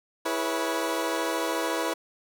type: chord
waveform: 20% pulse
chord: C# minor seventh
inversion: first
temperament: equal with one note detuned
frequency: 329.6 / 415.3 / 487.6 / 554.4 Hz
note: E4 / G#4 / B4 / C#5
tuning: 0 / 0 / -22 / 0 cents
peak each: -25 / -31 / -26 / -28 dBFS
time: 0.25-1.94 s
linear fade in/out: 10 ms
effects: none